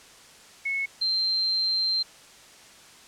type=tone pair in turn; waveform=sine; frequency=2195 / 4144 Hz; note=C#7 / C8; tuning=-18 / -17 cents; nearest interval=major seventh; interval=1101 cents; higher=second; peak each=-25 / -22 dBFS; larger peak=second; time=0.65-0.86 / 1.01-2.03 s; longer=second; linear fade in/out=10 ms; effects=white hiss -50 dBFS RMS until 3.07 s + low-pass 8000 Hz 12 dB/octave